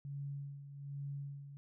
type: tone with tremolo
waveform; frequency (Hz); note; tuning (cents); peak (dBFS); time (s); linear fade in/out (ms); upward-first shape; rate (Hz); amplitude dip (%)
sine; 140.9; C#3; +29; -39; 0.05-1.57; 0; sine; 1.2; 65
effects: none